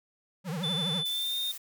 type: tone with vibrato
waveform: square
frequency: 170 Hz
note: F3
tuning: 46 cents flat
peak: -32 dBFS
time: 0.44-1.04 s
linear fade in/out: 50 ms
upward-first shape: triangle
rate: 12 Hz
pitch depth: 270 cents each way
type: tone with pitch glide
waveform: triangle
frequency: 3511 to 3654 Hz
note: A7 to A#7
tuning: -4 to -35 cents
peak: -28 dBFS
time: 0.63-1.52 s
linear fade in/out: 10 ms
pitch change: +69 cents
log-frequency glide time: 1.08-1.38 s
type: noise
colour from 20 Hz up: blue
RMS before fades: -41 dBFS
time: 1.05-1.58 s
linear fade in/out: 10 ms
effects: none